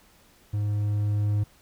triangle tone with level ramp, 103.83 Hz, G#2, in tune, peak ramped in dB -22 to -19 dBFS, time 0.53-1.44 s, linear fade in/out 10 ms, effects pink hiss -58 dBFS RMS until 1.61 s

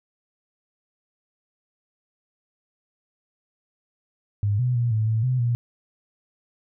sine tone with pitch steps, 102.4 / 124.9 / 119.4 / 109.2 / 111.2 / 127.6 / 119.4 Hz, G#2 / B2 / A#2 / A2 / A2 / C3 / A#2, -24 / +20 / +42 / -13 / +19 / -43 / +42 cents, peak -19 dBFS, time 4.43-5.55 s, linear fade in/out 0 ms, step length 160 ms, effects none

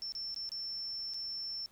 sine tone with dropouts, 5380 Hz, E8, 34 cents sharp, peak -37 dBFS, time 0.02-1.66 s, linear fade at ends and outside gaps 0 ms, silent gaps 0.121-0.151 / 0.344-0.362 / 0.491-0.518 / 1.137-1.143 s, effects pink hiss -65 dBFS RMS until 1.71 s

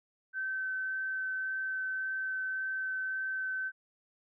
sine tone with vibrato, 1536 Hz, G6, 36 cents flat, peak -32 dBFS, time 0.33-3.72 s, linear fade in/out 50 ms, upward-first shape sine, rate 1.8 Hz, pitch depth 8 cents each way, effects none

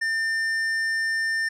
sine tone with hard clipping, 1800 Hz, A6, 39 cents sharp, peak -24 dBFS, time 0.01-1.49 s, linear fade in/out 10 ms, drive 8 dB, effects none

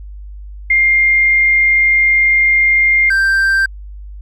sine / triangle tone pair in turn, 2113 / 1572 Hz, C7 / G6, +16 / +4 cents, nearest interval perfect fourth, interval 512 cents, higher first, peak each -8 dBFS, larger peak neither, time 0.7-3.1 / 3.1-3.66 s, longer first, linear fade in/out 5 ms, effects added 50 Hz sine -28 dBFS peak until 4.21 s

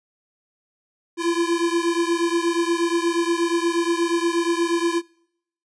square beating tone pair, 336.7 / 345.1 Hz, E4 / F4, +37 / -21 cents, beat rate 8.4 Hz, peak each -22 / -24 dBFS, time 1.17-5.02 s, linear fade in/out 50 ms, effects noise-tail reverb RT60 0.7 s tail -25 dB re dry + resampled to 22050 Hz

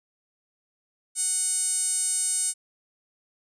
5% pulse tone with band-pass filter, 740 Hz, F#5, in tune, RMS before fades -26 dBFS, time 1.15-2.54 s, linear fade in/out 50 ms, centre 8600 Hz, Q 5.8, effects none

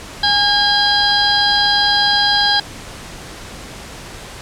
harmonic tone with a mistuned harmonic, 812 Hz, G#5, 39 cents flat, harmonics 1 / 2 / 4 / 5 / 6, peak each -18 / -18 / -18 / -18 / -18 dBFS, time 0.23-2.6 s, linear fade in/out 5 ms, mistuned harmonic 1, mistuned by +28 cents, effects pink hiss -33 dBFS RMS until 4.41 s + low-pass 9000 Hz 12 dB/octave

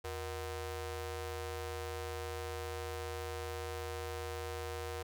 sawtooth ring-modulated tone, 277.2 Hz, C#4, in tune, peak -32 dBFS, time 0.04-5.03 s, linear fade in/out 10 ms, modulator 196 Hz, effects none

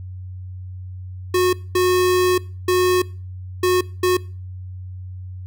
square tone bursts at uneven times, 364.2 Hz, F#4, 27 cents flat, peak -15 dBFS, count 5, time 1.34-1.53 / 1.75-2.38 / 2.68-3.02 / 3.63-3.81 / 4.03-4.17 s, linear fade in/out 5 ms, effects noise-tail reverb RT60 0.4 s tail -22 dB re dry + added 92 Hz sine -30 dBFS peak until 5.46 s

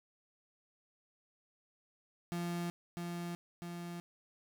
35% pulse tone with echo, 172.8 Hz, F3, 18 cents flat, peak -34 dBFS, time 2.32-2.7 s, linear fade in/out 0 ms, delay 650 ms, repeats 2, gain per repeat -3 dB, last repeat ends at 4 s, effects none

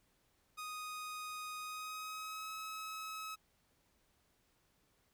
sawtooth tone with pitch glide, 1244.5 to 1284.7 Hz, D#6 to E6, 0 to -45 cents, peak -39 dBFS, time 0.57-3.36 s, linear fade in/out 20 ms, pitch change +55 cents, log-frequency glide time 1.59-2.52 s, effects pink hiss -75 dBFS RMS until 5.13 s

